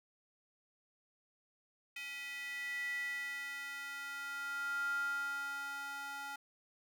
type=tone with high-pass filter sweep; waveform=square; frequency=280 Hz; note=C#4; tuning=18 cents sharp; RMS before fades=-41 dBFS; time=1.96-6.36 s; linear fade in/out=5 ms; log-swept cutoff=2300 to 1100 Hz; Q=9.7; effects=none